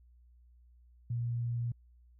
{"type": "tone", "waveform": "sine", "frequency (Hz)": 118.9, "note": "A#2", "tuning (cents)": 35, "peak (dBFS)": -31, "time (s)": [1.1, 1.72], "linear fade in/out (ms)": 5, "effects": ["added 60 Hz sine -58 dBFS peak until 2.19 s"]}